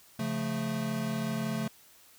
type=chord; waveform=square; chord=Db augmented; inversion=none; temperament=equal; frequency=138.59 / 174.61 / 220 Hz; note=Db3 / F3 / A3; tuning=0 / 0 / 0 cents; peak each=-37 / -38 / -33 dBFS; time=0.19-1.68 s; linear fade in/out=5 ms; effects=white hiss -58 dBFS RMS until 2.18 s